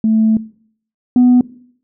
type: tone pair in turn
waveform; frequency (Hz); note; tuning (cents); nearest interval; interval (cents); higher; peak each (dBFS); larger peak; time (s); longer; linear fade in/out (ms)
sine; 220 / 247.8; A3 / B3; 0 / +6; major second; 206; second; -9 / -4; second; 0.04-0.37 / 1.16-1.41; first; 2
effects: noise-tail reverb RT60 0.6 s tail -20 dB re dry + tanh soft clip ceiling -4 dBFS